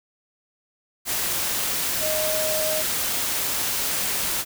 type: tone in noise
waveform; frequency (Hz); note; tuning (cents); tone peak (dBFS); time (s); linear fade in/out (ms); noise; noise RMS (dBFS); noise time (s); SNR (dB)
sine; 622.3; D#5; 0; -25; 2-2.84; 50; white; -25; 1.05-4.45; -3
effects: none